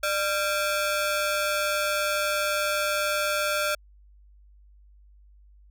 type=ring-modulated tone; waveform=sawtooth; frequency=987.8 Hz; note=B5; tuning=in tune; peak=-17 dBFS; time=0.03-3.75 s; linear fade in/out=5 ms; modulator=389 Hz; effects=added 50 Hz sine -51 dBFS peak until 5.7 s